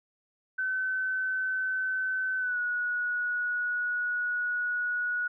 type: tone with pitch glide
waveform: sine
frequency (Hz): 1523 to 1460.1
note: F#6 to F#6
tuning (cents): +50 to -23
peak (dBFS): -27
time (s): 0.58-5.28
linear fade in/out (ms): 10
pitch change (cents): -73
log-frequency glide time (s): 2.38-2.59
effects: none